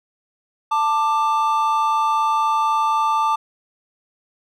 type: tone pair together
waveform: triangle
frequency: 886 / 1182.7 Hz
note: A5 / D6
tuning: +12 / +12 cents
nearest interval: perfect fourth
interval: 500 cents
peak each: -17 dBFS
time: 0.71-3.36 s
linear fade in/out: 10 ms
effects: none